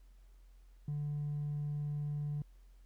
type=tone with hard clipping; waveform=sine; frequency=146.83 Hz; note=D3; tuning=in tune; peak=-35 dBFS; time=0.88-2.42 s; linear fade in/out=2 ms; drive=1 dB; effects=added 44 Hz sine -56 dBFS peak until 2.85 s + pink hiss -75 dBFS RMS until 2.85 s